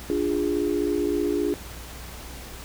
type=chord; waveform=sine; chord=D diminished; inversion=none; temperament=equal with one note detuned; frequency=293.7 / 349.2 / 412.9 Hz; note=D4 / F4 / Ab4; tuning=0 / 0 / -10 cents; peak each=-26 dBFS; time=0.1-1.54 s; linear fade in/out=0 ms; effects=added 60 Hz sine -41 dBFS peak until 2.64 s + pink hiss -41 dBFS RMS until 2.64 s